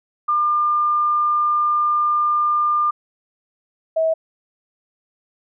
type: tone pair in turn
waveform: sine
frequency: 1200 / 644.6 Hz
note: D6 / E5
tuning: +37 / -39 cents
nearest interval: major seventh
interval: 1076 cents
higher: first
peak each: -15 dBFS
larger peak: neither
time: 0.28-2.91 / 3.96-4.14 s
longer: first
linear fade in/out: 10 ms
effects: none